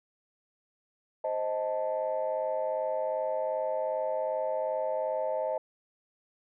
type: chord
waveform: sine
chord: A diminished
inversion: first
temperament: equal with one note detuned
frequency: 523.3 / 625.9 / 880 Hz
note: C5 / Eb5 / A5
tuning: 0 / +10 / 0 cents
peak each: -32 / -30 / -35 dBFS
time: 1.24-5.58 s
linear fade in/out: 5 ms
effects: tanh soft clip ceiling -20 dBFS